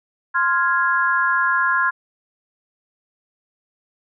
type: chord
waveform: sine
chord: F minor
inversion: second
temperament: equal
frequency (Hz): 1046.5 / 1396.9 / 1661.2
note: C6 / F6 / Ab6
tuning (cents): 0 / 0 / 0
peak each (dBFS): -20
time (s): 0.34-1.91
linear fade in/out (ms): 20
effects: none